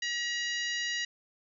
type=harmonic tone with a mistuned harmonic; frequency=955 Hz; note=A#5; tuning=42 cents sharp; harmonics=2 / 3 / 4 / 5 / 6 / 7; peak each=-33 / -37 / -39 / -41 / -43 / -44 dBFS; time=0.02-1.05 s; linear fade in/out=5 ms; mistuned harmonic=4; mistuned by=+29 cents; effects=none